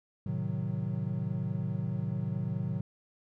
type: chord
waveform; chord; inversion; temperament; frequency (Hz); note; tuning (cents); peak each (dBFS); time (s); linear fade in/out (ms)
triangle; A diminished seventh; none; equal; 110 / 130.81 / 155.56 / 185; A2 / C3 / Eb3 / Gb3; 0 / 0 / 0 / 0; -34; 0.26-2.81; 5
effects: none